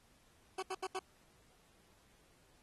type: tone bursts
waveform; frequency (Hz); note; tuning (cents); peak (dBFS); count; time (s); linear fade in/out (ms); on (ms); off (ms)
20% pulse; 377.2; F#4; +33; -33; 4; 0.58-0.992; 5; 46; 76
effects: pink hiss -69 dBFS RMS until 2.62 s + AAC 32 kbps